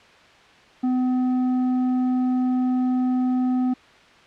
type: tone with tanh clipping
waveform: sine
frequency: 253.2 Hz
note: B3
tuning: 43 cents sharp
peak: -20 dBFS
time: 0.83-3.74 s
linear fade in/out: 10 ms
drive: 7 dB
effects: white hiss -50 dBFS RMS until 4.26 s + low-pass 3000 Hz 12 dB/octave